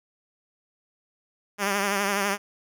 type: tone with vibrato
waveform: 5% pulse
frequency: 200 Hz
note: G3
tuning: 35 cents sharp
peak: -12 dBFS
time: 1.58-2.38 s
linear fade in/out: 50 ms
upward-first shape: triangle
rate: 12 Hz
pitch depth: 63 cents each way
effects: none